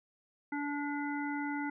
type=harmonic tone; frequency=289.1 Hz; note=D4; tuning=27 cents flat; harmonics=1 / 3 / 5 / 7; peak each=-35 / -40 / -42 / -43 dBFS; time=0.52-1.7 s; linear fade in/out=5 ms; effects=none